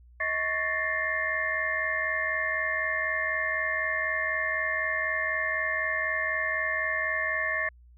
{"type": "tone cluster", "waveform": "sine", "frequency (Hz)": [634, 1109, 1766, 1850, 2103], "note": ["D#5", "C#6", "A6", "A#6", "C7"], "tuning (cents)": [32, 0, 6, -14, 8], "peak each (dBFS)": [-35, -36, -29, -33, -33], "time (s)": [0.2, 7.69], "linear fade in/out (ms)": 5, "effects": ["added 60 Hz sine -51 dBFS peak until 7.97 s"]}